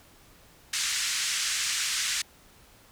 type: band-pass noise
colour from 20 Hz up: white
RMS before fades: -29 dBFS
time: 0.73-2.22 s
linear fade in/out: 5 ms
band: 1500 to 7900 Hz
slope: 24 dB/octave
effects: pink hiss -56 dBFS RMS until 2.91 s